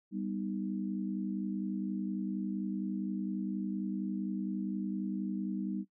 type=chord; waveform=sine; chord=G augmented; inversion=none; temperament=equal; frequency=196 / 246.9 / 311.1 Hz; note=G3 / B3 / D#4; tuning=0 / 0 / 0 cents; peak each=-35 / -40 / -39 dBFS; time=0.11-5.85 s; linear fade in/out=50 ms; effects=noise-tail reverb RT60 0.1 s tail -18 dB re dry